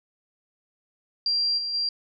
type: tone with level steps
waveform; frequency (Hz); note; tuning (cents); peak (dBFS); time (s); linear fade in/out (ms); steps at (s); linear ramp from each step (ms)
sine; 4745; D8; +17; -21 / -27 / -23; 1.26-1.89; 2; 1.57 / 1.73; 20
effects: none